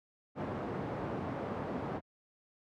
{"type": "band-pass noise", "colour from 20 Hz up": "pink", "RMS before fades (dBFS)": -38, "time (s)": [0.35, 2.01], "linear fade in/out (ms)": 50, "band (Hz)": [120, 960], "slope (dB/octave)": 12, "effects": ["high-pass 60 Hz 12 dB/octave"]}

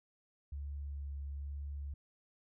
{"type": "tone with vibrato", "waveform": "sine", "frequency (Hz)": 70.8, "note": "C#2", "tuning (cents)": 37, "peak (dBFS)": -39, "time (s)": [0.52, 1.94], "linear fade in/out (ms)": 5, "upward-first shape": "sine", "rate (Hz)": 1.1, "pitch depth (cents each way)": 13, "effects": []}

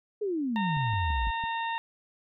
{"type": "exponential sweep", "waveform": "sine", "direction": "down", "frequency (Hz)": [435.9, 50], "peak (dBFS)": -27, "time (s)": [0.21, 1.31], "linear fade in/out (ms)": 10}
{"type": "harmonic tone", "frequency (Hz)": 917, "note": "A#5", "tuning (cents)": -29, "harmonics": [1, 2, 3, 4], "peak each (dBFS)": [-30, -36, -40, -42], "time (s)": [0.56, 1.78], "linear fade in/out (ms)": 0}
{"type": "click train", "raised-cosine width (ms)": 5, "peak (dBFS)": -30, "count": 5, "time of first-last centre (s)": [0.77, 1.439], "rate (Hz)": 5.98}
{"effects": []}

